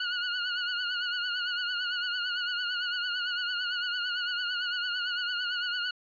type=tone with vibrato; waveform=20% pulse; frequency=1449 Hz; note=F#6; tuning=37 cents flat; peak=-24 dBFS; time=0-5.91 s; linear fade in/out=5 ms; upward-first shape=triangle; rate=8.9 Hz; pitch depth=65 cents each way; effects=resampled to 11025 Hz